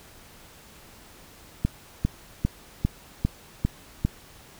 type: click train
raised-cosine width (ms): 5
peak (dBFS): -9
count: 7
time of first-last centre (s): 1.65-4.05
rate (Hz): 2.5
effects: pink hiss -50 dBFS RMS until 4.59 s